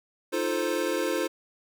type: chord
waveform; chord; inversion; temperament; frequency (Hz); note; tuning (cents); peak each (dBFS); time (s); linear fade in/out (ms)
square; F dominant seventh; third; equal; 311.1 / 349.2 / 440 / 523.3; Eb4 / F4 / A4 / C5; 0 / 0 / 0 / 0; -33 / -31 / -33 / -31; 0.32-1.28; 20
effects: none